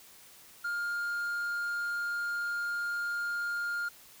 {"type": "tone", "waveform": "triangle", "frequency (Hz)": 1409, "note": "F6", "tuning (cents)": 15, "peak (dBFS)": -29, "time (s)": [0.64, 3.89], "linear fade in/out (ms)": 10, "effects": ["white hiss -55 dBFS RMS until 4.2 s"]}